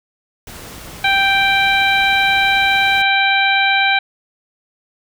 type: noise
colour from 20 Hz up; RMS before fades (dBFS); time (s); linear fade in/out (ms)
pink; -34; 0.47-3.02; 2
type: harmonic tone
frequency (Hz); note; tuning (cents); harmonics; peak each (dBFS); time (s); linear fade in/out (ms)
784; G5; 0; 1 / 2 / 3 / 4 / 5; -17 / -17 / -16 / -23 / -21; 1.04-3.99; 5
effects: none